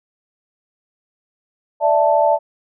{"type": "chord", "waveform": "sine", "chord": "D suspended second", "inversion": "none", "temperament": "just", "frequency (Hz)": [587.3, 660.7, 881], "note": ["D5", "E5", "A5"], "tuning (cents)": [0, 4, 2], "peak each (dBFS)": -16, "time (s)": [1.8, 2.39], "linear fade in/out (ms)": 50, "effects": []}